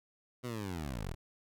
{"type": "linear sweep", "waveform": "15% pulse", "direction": "down", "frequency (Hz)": [127.4, 34.65], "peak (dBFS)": -31, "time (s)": [0.43, 1.15], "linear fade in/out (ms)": 20, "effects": []}